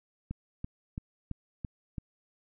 click train, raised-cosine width 5 ms, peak -23 dBFS, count 6, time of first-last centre 0.31-1.982 s, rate 2.99 Hz, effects none

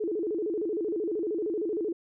sine tone with vibrato, 379 Hz, F#4, 42 cents sharp, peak -27 dBFS, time 0-1.93 s, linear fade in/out 10 ms, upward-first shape square, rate 13 Hz, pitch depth 210 cents each way, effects none

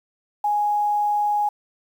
sine tone with quantisation, 830.6 Hz, G#5, in tune, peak -18 dBFS, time 0.44-1.49 s, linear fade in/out 5 ms, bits 8, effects none

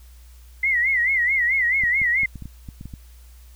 sine tone with vibrato, 2027 Hz, B6, 45 cents sharp, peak -17 dBFS, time 0.63-2.26 s, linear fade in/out 5 ms, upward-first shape sine, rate 4.6 Hz, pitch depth 130 cents each way
clicks, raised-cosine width 5 ms, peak -23 dBFS, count 10, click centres 1.837 / 2.017 / 2.233 / 2.357 / 2.423 / 2.456 / 2.688 / 2.811 / 2.856 / 2.938 s
effects added 60 Hz sine -43 dBFS peak until 3.55 s + white hiss -56 dBFS RMS until 3.55 s

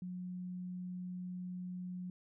sine tone, 181 Hz, F#3, 38 cents flat, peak -40 dBFS, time 0.02-2.1 s, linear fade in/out 2 ms, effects none

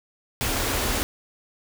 pink band-stop noise, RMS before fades -25 dBFS, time 0.41-1.03 s, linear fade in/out 0 ms, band 130 to 200 Hz, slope 96 dB/octave, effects none

